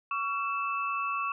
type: tone cluster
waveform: sine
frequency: 1126 / 1356 / 2634 Hz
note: C#6 / E6 / E7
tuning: +27 / +49 / -2 cents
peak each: -30 / -37 / -35 dBFS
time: 0.11-1.32 s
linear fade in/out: 2 ms
effects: none